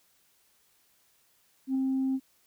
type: tone with ADSR envelope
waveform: sine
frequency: 264.9 Hz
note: C4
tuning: 22 cents sharp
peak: -22 dBFS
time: 1.67-2.2 s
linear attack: 79 ms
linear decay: 7 ms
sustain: -2 dB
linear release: 52 ms
effects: tanh soft clip ceiling -22 dBFS + white hiss -67 dBFS RMS until 2.46 s